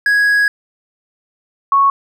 triangle / sine tone pair in turn, 1661.2 / 1106.3 Hz, G#6 / C#6, 0 / -4 cents, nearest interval perfect fifth, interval 704 cents, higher first, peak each -8 dBFS, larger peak neither, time 0.06-0.48 / 1.72-1.9 s, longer first, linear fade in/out 2 ms, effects none

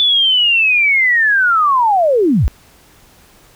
sine linear sweep, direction down, 3500 to 36 Hz, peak -9 dBFS, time 0-2.48 s, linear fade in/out 0 ms, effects pink hiss -47 dBFS RMS until 3.55 s

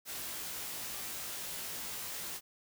white noise with comb filter, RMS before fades -41 dBFS, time 0.05-2.41 s, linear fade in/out 50 ms, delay 18 ms, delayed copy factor +0.85, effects none

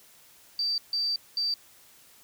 sine tone bursts at uneven times, 4653 Hz, D8, 17 cents flat, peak -25 dBFS, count 3, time 0.59-0.78 / 0.93-1.16 / 1.37-1.54 s, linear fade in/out 2 ms, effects white hiss -56 dBFS RMS until 2.23 s

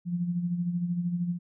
sine tone with tremolo, 174.8 Hz, F3, 2 cents sharp, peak -24 dBFS, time 0.05-1.39 s, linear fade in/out 50 ms, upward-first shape sine, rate 13 Hz, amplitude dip 55%, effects none

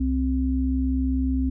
sine tone pair together, 65.4 / 261.6 Hz, C2 / C4, 0 / 0 cents, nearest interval 2 octaves, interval 2400 cents, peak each -23 dBFS, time 0-1.5 s, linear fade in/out 10 ms, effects none

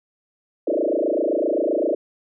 sine tone with frequency modulation, 460 Hz, A#4, 23 cents flat, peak -18 dBFS, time 0.67-1.95 s, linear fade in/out 5 ms, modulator 27.7 Hz, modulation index 5.8, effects none

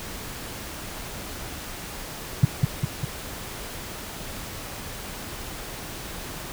sine tone with echo, 134.7 Hz, C#3, 49 cents flat, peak -9 dBFS, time 2.43-2.45 s, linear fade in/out 5 ms, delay 200 ms, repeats 3, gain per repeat -4 dB, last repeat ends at 3.05 s, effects pink hiss -36 dBFS RMS until 6.52 s

